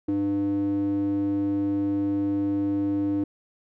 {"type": "tone with band-pass filter", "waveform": "square", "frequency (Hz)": 100, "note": "G2", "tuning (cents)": 35, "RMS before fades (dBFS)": -25, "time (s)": [0.08, 3.24], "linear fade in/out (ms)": 5, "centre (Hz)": 330, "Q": 8.5, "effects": []}